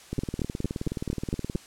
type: two click trains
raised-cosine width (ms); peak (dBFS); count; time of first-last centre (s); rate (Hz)
3; -14 / -17; 7 / 28; 0.19-1.557 / 0.13-1.551; 4.39 / 19
effects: white hiss -50 dBFS RMS until 1.66 s + low-pass 9000 Hz 12 dB/octave